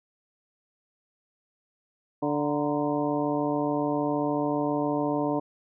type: harmonic tone with a mistuned harmonic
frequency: 146.83 Hz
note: D3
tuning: in tune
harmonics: 1 / 2 / 3 / 4 / 5 / 6 / 7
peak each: -36 / -27 / -32 / -31 / -34 / -34 / -38 dBFS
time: 2.22-5.4 s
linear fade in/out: 10 ms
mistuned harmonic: 6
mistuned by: +100 cents
effects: none